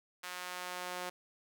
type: tone with high-pass filter sweep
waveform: sawtooth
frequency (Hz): 180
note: F#3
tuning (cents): -47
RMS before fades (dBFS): -42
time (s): 0.23-1.1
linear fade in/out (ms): 10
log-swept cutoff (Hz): 1300 to 580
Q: 0.87
effects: none